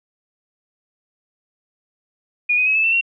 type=tone with pitch steps; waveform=sine; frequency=2445 / 2501 / 2558 / 2616 / 2676 / 2737 Hz; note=D#7 / D#7 / D#7 / E7 / E7 / F7; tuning=-31 / +8 / +47 / -14 / +25 / -36 cents; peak=-14 dBFS; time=2.49-3.012 s; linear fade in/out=10 ms; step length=87 ms; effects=none